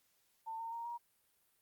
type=tone with pitch steps; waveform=sine; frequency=897 / 913.2 / 929.7 / 946.5 Hz; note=A5 / A#5 / A#5 / A#5; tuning=+33 / -36 / -5 / +26 cents; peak=-40 dBFS; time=0.46-0.98 s; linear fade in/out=20 ms; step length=130 ms; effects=white hiss -75 dBFS RMS until 1.61 s + Opus 48 kbps